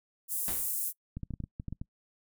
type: high-pass noise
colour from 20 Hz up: pink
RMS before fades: -33 dBFS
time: 0.28-0.93 s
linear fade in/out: 50 ms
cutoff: 9400 Hz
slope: 24 dB/octave
type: noise with exponential decay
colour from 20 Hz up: pink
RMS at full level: -37 dBFS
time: 0.48-0.81 s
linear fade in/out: 0 ms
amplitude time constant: 70 ms
type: clicks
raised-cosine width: 5 ms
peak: -25 dBFS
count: 10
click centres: 1.17 / 1.233 / 1.307 / 1.338 / 1.403 / 1.439 / 1.599 / 1.683 / 1.726 / 1.815 s
effects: noise-tail reverb RT60 0.1 s tail -24 dB re dry